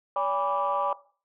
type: tone cluster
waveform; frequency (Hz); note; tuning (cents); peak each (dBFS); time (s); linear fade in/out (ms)
sine; 572 / 812 / 983 / 1166; D5 / G#5 / B5 / D6; -46 / -39 / -8 / -13; -29; 0.16-0.93; 2
effects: noise-tail reverb RT60 0.4 s tail -17 dB re dry + tanh soft clip ceiling -16 dBFS